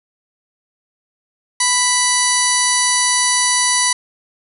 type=harmonic tone with a mistuned harmonic; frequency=987.8 Hz; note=B5; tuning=in tune; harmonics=1 / 2 / 3 / 4 / 5 / 6 / 7 / 8 / 9 / 10; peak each=-21 / -21 / -30 / -23 / -23 / -19 / -27 / -29 / -25 / -19 dBFS; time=1.6-3.93 s; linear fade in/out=5 ms; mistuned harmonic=5; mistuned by=-120 cents; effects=none